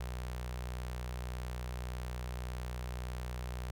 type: tone with notch filter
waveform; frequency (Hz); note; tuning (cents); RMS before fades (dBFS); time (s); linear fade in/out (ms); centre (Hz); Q
sawtooth; 61.74; B1; 0; -40; 0-3.71; 5; 270; 0.97
effects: none